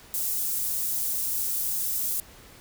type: high-pass noise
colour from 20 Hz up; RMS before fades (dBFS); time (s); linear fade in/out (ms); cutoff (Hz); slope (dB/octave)
white; -28; 0.14-2.2; 0; 8900; 12
effects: pink hiss -50 dBFS RMS until 2.6 s